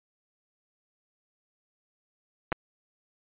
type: clicks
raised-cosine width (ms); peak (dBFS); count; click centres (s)
0.5; -13; 2; 2.52 / 2.526
effects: resampled to 8000 Hz

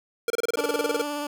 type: tone bursts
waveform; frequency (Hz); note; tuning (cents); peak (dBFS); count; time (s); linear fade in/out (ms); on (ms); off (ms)
square; 468.2; A#4; +8; -22; 15; 0.28-1.016; 2; 22; 29
type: tone with vibrato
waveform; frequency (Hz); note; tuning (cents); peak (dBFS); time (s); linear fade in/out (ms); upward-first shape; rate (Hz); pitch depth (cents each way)
15% pulse; 292.5; D4; -7; -22; 0.57-1.27; 5; sine; 17; 20
effects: none

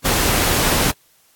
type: noise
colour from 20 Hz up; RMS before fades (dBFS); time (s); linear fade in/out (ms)
pink; -17; 0.04-0.92; 20
effects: white hiss -56 dBFS RMS until 1.35 s + AAC 64 kbps

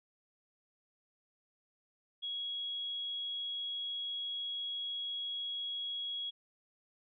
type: tone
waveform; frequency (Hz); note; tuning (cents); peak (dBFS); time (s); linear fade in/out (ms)
sine; 3322; G#7; 0; -36; 2.22-6.31; 20
effects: none

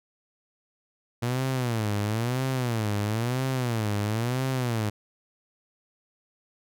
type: tone with vibrato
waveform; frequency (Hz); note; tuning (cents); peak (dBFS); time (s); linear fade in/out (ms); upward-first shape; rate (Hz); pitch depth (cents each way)
sawtooth; 116.54; A#2; 0; -21; 1.22-4.9; 10; sine; 1; 220
effects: none

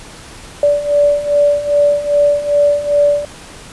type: beating tone pair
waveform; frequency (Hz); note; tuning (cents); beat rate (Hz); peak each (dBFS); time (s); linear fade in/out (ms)
sine; 579 / 581.5; D5 / D5; -25 / -17; 2.5; -15 / -11; 0.63-3.25; 2
effects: pink hiss -35 dBFS RMS until 3.72 s + resampled to 24000 Hz

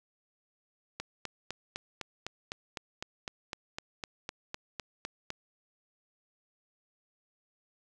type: click train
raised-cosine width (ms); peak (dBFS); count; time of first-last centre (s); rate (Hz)
0.2; -19; 18; 1-5.304; 3.95
effects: none

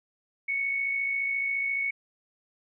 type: tone with amplitude modulation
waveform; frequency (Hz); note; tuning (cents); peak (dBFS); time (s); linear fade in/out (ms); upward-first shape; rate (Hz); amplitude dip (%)
sine; 2217; C#7; 0; -24; 0.48-1.91; 10; sine; 54.4; 40
effects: none

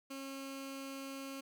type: tone with notch filter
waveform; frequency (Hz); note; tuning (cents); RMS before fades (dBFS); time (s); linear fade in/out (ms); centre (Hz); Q
15% pulse; 271.7; C#4; -35; -45; 0.1-1.41; 10; 750; 1.1
effects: none

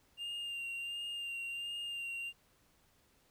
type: tone with vibrato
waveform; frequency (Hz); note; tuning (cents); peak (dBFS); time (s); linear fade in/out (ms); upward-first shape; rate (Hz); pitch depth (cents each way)
triangle; 2794; F7; 0; -37; 0.17-2.33; 50; sine; 1.4; 24
effects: pink hiss -70 dBFS RMS until 3.3 s

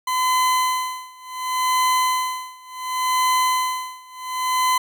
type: tone with tremolo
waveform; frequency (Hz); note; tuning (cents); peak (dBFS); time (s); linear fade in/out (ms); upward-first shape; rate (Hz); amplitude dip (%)
40% pulse; 1018; C6; -48; -15; 0.07-4.78; 5; sine; 0.69; 95
effects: none

